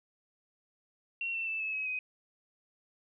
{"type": "tone with pitch steps", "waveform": "sine", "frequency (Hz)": [2732, 2687, 2642, 2598, 2555, 2513], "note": ["F7", "E7", "E7", "E7", "D#7", "D#7"], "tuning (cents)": [-39, 33, 3, -26, 45, 17], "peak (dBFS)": -32, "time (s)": [1.21, 1.99], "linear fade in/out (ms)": 2, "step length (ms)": 130, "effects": []}